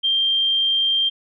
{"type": "tone", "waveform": "sine", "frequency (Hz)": 3175, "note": "G7", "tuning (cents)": 21, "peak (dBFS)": -16, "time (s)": [0.03, 1.1], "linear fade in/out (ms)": 20, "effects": []}